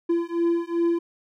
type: beating tone pair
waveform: triangle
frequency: 338.1 / 340.7 Hz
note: E4 / F4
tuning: +44 / -43 cents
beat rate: 2.6 Hz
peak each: -22 dBFS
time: 0.09-0.99 s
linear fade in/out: 10 ms
effects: none